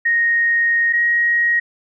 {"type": "tone pair in turn", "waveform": "sine", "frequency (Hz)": [1864.7, 1886.4], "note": ["A#6", "A#6"], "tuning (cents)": [0, 20], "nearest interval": "unison", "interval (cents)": 20, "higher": "second", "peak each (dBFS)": -13, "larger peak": "neither", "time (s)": [[0.05, 0.93], [0.93, 1.6]], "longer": "first", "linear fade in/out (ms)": 10, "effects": []}